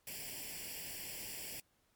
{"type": "noise with comb filter", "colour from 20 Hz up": "white", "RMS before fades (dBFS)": -45, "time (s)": [0.07, 1.6], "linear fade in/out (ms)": 2, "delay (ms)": 0.39, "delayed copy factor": 0.85, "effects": ["pink hiss -75 dBFS RMS until 1.95 s", "MP3 96 kbps"]}